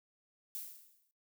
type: noise with exponential decay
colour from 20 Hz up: violet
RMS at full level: -40 dBFS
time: 0.55-1.11 s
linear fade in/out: 0 ms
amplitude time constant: 120 ms
effects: noise-tail reverb RT60 0.2 s tail -18 dB re dry